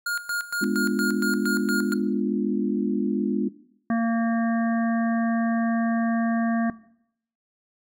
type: tone with tremolo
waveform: square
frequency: 1421 Hz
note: F6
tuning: 30 cents sharp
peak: -25 dBFS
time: 0.06-1.94 s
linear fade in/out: 5 ms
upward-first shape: square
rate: 4.3 Hz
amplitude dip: 80%
type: chord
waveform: sine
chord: G# diminished seventh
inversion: none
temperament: equal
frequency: 207.7 / 246.9 / 293.7 / 349.2 Hz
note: G#3 / B3 / D4 / F4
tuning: 0 / 0 / 0 / 0 cents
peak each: -25 / -27 / -28 / -29 dBFS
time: 0.61-3.49 s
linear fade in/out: 10 ms
type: harmonic tone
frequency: 229.4 Hz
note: A#3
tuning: 28 cents flat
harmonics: 1 / 3 / 5 / 7 / 8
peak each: -20 / -30 / -34 / -37 / -38 dBFS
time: 3.9-6.7 s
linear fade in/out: 2 ms
effects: noise-tail reverb RT60 0.7 s tail -18 dB re dry